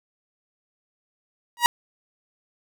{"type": "tone with exponential growth", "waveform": "sawtooth", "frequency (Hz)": 956, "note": "A#5", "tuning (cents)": 43, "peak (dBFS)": -5, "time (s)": [1.57, 1.66], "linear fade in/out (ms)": 0, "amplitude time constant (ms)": 18, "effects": []}